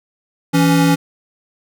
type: tone pair together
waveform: square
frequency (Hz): 166.15 / 280.4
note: E3 / C#4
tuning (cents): +14 / +20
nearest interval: major sixth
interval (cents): 906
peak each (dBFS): -14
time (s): 0.53-0.96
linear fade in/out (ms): 20
effects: none